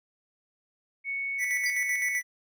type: tone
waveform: sine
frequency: 2217 Hz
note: C#7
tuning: in tune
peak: -29 dBFS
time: 1.04-2.21 s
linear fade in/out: 50 ms
type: tone with tremolo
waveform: square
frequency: 1975.5 Hz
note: B6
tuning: in tune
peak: -27 dBFS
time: 1.38-2.23 s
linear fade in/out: 50 ms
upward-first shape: square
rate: 7.8 Hz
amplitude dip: 50%
type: tone with exponential decay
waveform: sine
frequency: 4794 Hz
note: D8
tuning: 35 cents sharp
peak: -28 dBFS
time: 1.66-1.76 s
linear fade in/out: 2 ms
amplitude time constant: 20 ms
effects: none